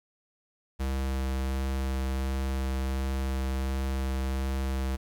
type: tone with vibrato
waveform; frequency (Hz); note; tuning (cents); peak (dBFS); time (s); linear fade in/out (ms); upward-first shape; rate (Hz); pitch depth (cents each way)
square; 66.3; C2; +23; -28; 0.79-4.97; 20; sine; 1.4; 9
effects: 10-bit